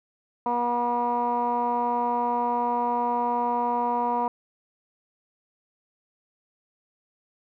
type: tone with low-pass filter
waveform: 15% pulse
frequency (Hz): 240.7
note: B3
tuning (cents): -44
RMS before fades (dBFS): -25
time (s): 0.46-4.28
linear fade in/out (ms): 2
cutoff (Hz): 980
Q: 5
effects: none